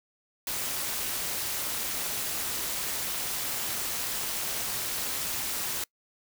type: noise with amplitude modulation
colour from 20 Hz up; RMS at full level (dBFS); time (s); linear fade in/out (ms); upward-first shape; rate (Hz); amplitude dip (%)
white; -29; 0.47-5.84; 2; sine; 244; 65
effects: noise-tail reverb RT60 0.1 s tail -25 dB re dry

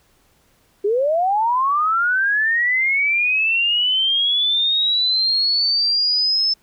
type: linear sweep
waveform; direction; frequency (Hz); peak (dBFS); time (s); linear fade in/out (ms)
sine; up; 388.6 to 5274; -15; 0.84-6.54; 10
effects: pink hiss -59 dBFS RMS until 6.62 s

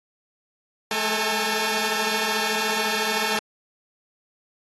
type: tone cluster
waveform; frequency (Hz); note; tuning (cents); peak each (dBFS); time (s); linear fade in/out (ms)
10% pulse; 214.7 / 443.1 / 819 / 899; A3 / A4 / G#5 / A5; -42 / +12 / -24 / +37; -20; 0.91-3.39; 2
effects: AAC 32 kbps

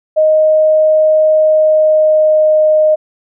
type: tone with pitch glide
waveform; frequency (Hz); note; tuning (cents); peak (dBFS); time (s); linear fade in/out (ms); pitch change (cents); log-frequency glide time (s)
sine; 622.3 to 618; D#5 to D#5; 0 to -12; -6; 0.16-2.96; 20; -12; 1.36-2.62
effects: none

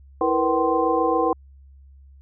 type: tone cluster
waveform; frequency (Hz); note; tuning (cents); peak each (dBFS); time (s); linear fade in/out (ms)
sine; 328 / 467.8 / 495.1 / 765 / 1045; E4 / A#4 / B4 / G5 / C6; -9 / +6 / +4 / -42 / -2; -24; 0.21-1.33; 2
effects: added 68 Hz sine -45 dBFS peak until 2.21 s

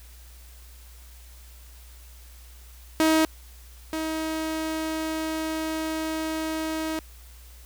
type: tone pair in turn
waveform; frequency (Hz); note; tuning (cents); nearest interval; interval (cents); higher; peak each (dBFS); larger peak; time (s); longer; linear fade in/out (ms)
sawtooth; 317.3 / 317.3; D#4 / D#4; +34 / +34; unison; 0; neither; -14 / -23; first; 3-3.25 / 3.93-6.99; second; 0
effects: added 60 Hz sine -45 dBFS peak until 7.65 s + white hiss -53 dBFS RMS until 7.65 s

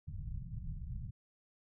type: low-pass noise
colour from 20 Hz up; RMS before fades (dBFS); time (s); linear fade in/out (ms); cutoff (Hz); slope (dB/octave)
pink; -42; 0.07-1.11; 10; 170; 48
effects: none

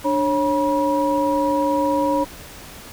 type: tone cluster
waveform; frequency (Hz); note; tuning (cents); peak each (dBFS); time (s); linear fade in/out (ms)
sine; 295.4 / 548 / 964; D4 / C#5 / B5; +10 / -20 / -42; -21; 0.04-2.25; 20
effects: pink hiss -39 dBFS RMS until 2.92 s

